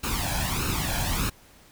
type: noise with flanger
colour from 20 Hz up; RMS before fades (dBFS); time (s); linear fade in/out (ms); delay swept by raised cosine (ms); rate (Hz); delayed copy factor
pink; -27; 0.03-1.3; 10; 0.74 to 1.25; 1.6; +0.7
effects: pink hiss -54 dBFS RMS until 1.71 s